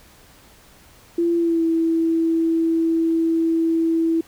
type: tone with pitch glide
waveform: sine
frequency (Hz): 340 to 328.2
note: F4 to E4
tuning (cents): -46 to -8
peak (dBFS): -16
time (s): 1.18-4.21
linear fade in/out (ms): 5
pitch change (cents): -62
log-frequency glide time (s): 1.37-1.63
effects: pink hiss -50 dBFS RMS until 4.27 s